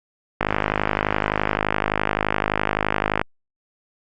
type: click train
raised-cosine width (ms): 0.5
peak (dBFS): -3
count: 146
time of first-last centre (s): 0.41-3.215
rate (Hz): 51.7
effects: Opus 48 kbps